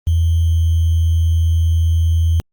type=tone with sample-and-hold; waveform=sine; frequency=82.5 Hz; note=E2; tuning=2 cents sharp; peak=-11 dBFS; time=0.07-2.4 s; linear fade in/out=0 ms; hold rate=3150 Hz; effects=Opus 32 kbps